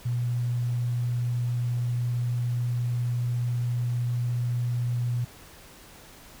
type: tone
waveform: sine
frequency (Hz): 121.2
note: B2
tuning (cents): -32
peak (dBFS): -24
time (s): 0.05-5.25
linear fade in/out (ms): 10
effects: pink hiss -49 dBFS RMS until 6.4 s